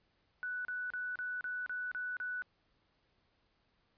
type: tone bursts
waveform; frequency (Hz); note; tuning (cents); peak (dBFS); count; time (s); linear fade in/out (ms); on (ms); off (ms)
sine; 1484; F#6; +5; -36; 8; 0.43-2.421; 0; 220; 33
effects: pink hiss -75 dBFS RMS until 3.97 s + resampled to 11025 Hz